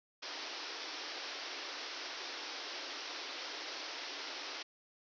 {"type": "band-pass noise", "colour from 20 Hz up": "white", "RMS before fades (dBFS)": -44, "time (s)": [0.22, 4.63], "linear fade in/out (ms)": 10, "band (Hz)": [270, 5700], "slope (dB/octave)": 96, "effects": []}